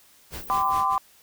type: noise with tremolo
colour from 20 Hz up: pink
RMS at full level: -36 dBFS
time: 0.3-0.98 s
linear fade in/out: 50 ms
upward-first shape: sine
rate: 4.8 Hz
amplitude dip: 95%
type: band-stop noise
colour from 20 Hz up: white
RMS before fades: -41 dBFS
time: 0.32-0.72 s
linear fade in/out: 10 ms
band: 510 to 15000 Hz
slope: 96 dB/octave
type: chord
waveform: sine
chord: G suspended fourth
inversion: none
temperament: equal with one note detuned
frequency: 784 / 1021.4 / 1174.7 Hz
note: G5 / C6 / D6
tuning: 0 / -42 / 0 cents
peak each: -27 / -23 / -25 dBFS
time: 0.5-0.98 s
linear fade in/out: 0 ms
effects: white hiss -56 dBFS RMS until 1.22 s